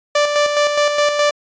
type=tone with tremolo; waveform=sawtooth; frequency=587.3 Hz; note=D5; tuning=in tune; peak=-8 dBFS; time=0.15-1.31 s; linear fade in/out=5 ms; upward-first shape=square; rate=4.8 Hz; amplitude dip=45%; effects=resampled to 16000 Hz